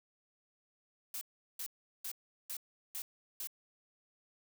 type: noise bursts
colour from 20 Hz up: blue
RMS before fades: -41 dBFS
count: 6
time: 1.14-3.472 s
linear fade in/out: 2 ms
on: 72 ms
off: 380 ms
effects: none